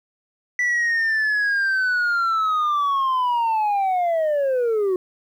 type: linear sweep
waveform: sine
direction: down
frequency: 1975.5 to 360.5 Hz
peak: -15 dBFS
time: 0.59-4.96 s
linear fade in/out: 2 ms
effects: tanh soft clip ceiling -17 dBFS + 9-bit